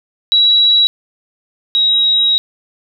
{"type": "tone pair in turn", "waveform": "sine", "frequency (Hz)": [3895, 3826], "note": ["B7", "A#7"], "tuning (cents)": [-25, 44], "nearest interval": "unison", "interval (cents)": 31, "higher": "first", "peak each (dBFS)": [-7, -9], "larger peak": "first", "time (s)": [[0.32, 0.87], [1.75, 2.38]], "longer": "second", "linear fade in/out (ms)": 0, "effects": []}